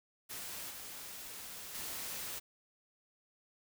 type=noise with level steps; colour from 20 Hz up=white; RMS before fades=-44 / -47 / -42 dBFS; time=0.29-2.4 s; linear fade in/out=20 ms; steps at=0.7 / 1.74 s; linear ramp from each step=10 ms; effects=none